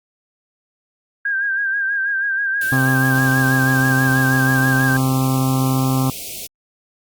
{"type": "tone with vibrato", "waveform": "sine", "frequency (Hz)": 1600, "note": "G6", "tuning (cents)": 35, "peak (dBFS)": -17, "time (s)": [1.25, 4.97], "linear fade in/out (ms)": 5, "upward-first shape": "sine", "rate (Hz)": 6.2, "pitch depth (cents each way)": 52}
{"type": "band-stop noise", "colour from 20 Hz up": "white", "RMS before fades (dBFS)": -30, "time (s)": [2.61, 6.47], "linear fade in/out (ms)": 5, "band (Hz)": [740, 2200], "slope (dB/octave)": 96}
{"type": "harmonic tone", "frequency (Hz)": 131.5, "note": "C3", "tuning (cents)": 9, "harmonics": [1, 2, 3, 4, 5, 6, 7, 8, 9, 10], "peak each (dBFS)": [-17, -19, -32, -33, -36, -28, -37, -30, -32, -36], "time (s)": [2.72, 6.1], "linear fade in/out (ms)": 2}
{"effects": ["Opus 48 kbps"]}